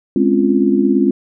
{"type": "chord", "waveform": "sine", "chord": "Db major seventh", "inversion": "second", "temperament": "just", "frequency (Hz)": [207.9, 259.9, 277.2, 346.5], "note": ["Ab3", "C4", "Db4", "F4"], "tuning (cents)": [2, -11, 0, -14], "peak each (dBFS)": -16, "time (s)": [0.16, 1.11], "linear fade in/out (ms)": 2, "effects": []}